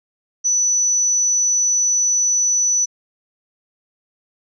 sine tone, 5960 Hz, F#8, 12 cents sharp, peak -14 dBFS, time 0.44-2.86 s, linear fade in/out 20 ms, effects none

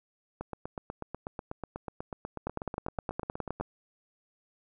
two click trains, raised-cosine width 1 ms, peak -18 / -22 dBFS, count 12 / 27, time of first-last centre 2.47-3.61 / 0.41-3.6 s, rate 9.65 / 8.15 Hz, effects none

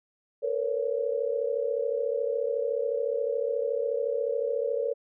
sine tone cluster, 453.8 / 487.8 / 559 Hz, A#4 / B4 / C#5, -47 / -21 / +14 cents, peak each -30 dBFS, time 0.42-4.94 s, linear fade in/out 20 ms, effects none

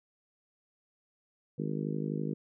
harmonic tone, 51.91 Hz, G#1, in tune, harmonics 3 / 4 / 5 / 6 / 7 / 8 / 9, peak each -35 / -37 / -39 / -41 / -42 / -43 / -44 dBFS, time 1.58-2.34 s, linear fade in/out 10 ms, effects none

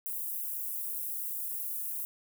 white high-pass noise, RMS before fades -36 dBFS, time 0.06-2.05 s, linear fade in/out 0 ms, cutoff 11000 Hz, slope 24 dB/octave, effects none

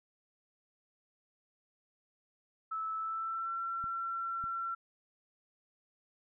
sine tone with pitch glide, 1308 to 1354.9 Hz, E6 to E6, -14 to +47 cents, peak -34 dBFS, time 2.71-4.75 s, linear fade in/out 10 ms, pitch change +61 cents, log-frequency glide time 2.96-3.57 s
clicks, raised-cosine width 5 ms, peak -37 dBFS, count 2, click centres 3.841 / 4.44 s
effects none

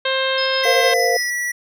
harmonic tone, 529 Hz, C5, 19 cents sharp, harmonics 1 / 2 / 3 / 4 / 5 / 6 / 7 / 8, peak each -21 / -26 / -24 / -29 / -29 / -26 / -27 / -33 dBFS, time 0.05-0.94 s, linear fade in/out 5 ms
sine tone with tremolo, 5130 Hz, E8, 48 cents flat, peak -23 dBFS, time 0.38-1.3 s, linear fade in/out 2 ms, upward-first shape square, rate 6.5 Hz, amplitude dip 45%
square tone with pitch glide, 2038 to 1944.8 Hz, C7 to B6, -46 to -27 cents, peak -21 dBFS, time 0.63-1.52 s, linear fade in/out 10 ms, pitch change -81 cents, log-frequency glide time 0.77-1.24 s
sine chord, Bb suspended second, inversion none, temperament equal with one note detuned, 466.2 / 516.9 / 698.5 Hz, Bb4 / C5 / F5, 0 / -21 / 0 cents, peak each -20 dBFS, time 0.65-1.17 s, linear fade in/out 5 ms
effects none

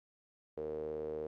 sawtooth tone with band-pass filter, 77 Hz, D#2, 17 cents flat, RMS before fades -40 dBFS, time 0.57-1.27 s, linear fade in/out 5 ms, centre 460 Hz, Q 8.4, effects none

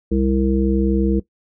harmonic tone, 66 Hz, C2, 16 cents sharp, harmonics 1 / 3 / 5 / 7, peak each -20 / -19 / -20 / -23 dBFS, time 0.11-1.2 s, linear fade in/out 10 ms, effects noise-tail reverb RT60 0.1 s tail -17 dB re dry

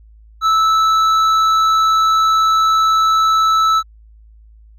sine tone with hard clipping, 1311 Hz, E6, 10 cents flat, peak -12 dBFS, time 0.41-3.83 s, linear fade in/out 50 ms, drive 7 dB, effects added 54 Hz sine -41 dBFS peak until 4.78 s

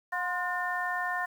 harmonic tone with a mistuned harmonic, 360 Hz, F#4, 47 cents flat, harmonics 2 / 3 / 4 / 5, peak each -34 / -35 / -38 / -32 dBFS, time 0.12-1.26 s, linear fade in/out 10 ms, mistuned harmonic 3, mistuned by -54 cents, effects 9-bit

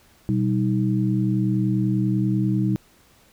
sine tone cluster, 123 / 193.3 / 314.5 Hz, B2 / G3 / D#4, -7 / -24 / +19 cents, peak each -22 / -22 / -25 dBFS, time 0.29-2.76 s, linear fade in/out 0 ms, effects pink hiss -56 dBFS RMS until 3.32 s

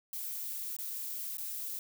violet noise with dropouts, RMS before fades -39 dBFS, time 0.13-1.79 s, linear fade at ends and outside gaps 1 ms, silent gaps 0.766-0.787 / 1.371-1.382 s, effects none

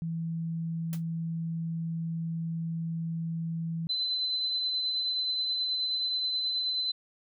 sine tone, 164.81 Hz, E3, in tune, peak -30 dBFS, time 0.02-3.87 s, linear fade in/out 0 ms
white noise with exponential decay, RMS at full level -39 dBFS, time 0.93-1.03 s, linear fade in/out 0 ms, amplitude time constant 20 ms
sine tone with tremolo, 4041 Hz, B7, 39 cents sharp, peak -26 dBFS, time 3.89-6.92 s, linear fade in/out 10 ms, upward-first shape triangle, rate 9.4 Hz, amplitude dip 30%
effects none

